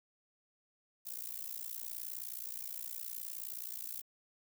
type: noise with amplitude modulation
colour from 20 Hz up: violet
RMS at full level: -39 dBFS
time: 1.05-4.02 s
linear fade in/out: 20 ms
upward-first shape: sine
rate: 59.2 Hz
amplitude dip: 100%
effects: none